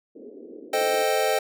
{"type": "band-pass noise", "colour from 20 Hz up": "pink", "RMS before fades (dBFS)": -42, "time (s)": [0.15, 1.04], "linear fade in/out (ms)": 10, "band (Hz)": [260, 480], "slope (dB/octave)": 48}
{"type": "chord", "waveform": "square", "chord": "A half-diminished seventh", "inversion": "none", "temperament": "equal", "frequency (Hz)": [440, 523.3, 622.3, 784], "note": ["A4", "C5", "Eb5", "G5"], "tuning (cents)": [0, 0, 0, 0], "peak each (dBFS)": -27, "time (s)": [0.73, 1.39], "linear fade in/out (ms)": 5}
{"effects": []}